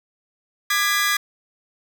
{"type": "chord", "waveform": "sawtooth", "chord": "G# diminished", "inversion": "second", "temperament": "just", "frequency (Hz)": [1196.1, 1661.2, 1993.5], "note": ["D6", "G#6", "B6"], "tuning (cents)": [31, 0, 16], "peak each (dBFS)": [-20, -18, -20], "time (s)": [0.7, 1.17], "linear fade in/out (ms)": 5, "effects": []}